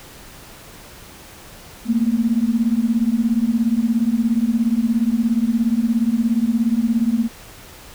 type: beating tone pair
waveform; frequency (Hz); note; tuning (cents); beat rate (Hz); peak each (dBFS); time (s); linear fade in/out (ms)
sine; 221.6 / 238.6; A3 / A#3; +13 / +41; 17; -18; 1.85-7.29; 50
effects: pink hiss -41 dBFS RMS until 7.94 s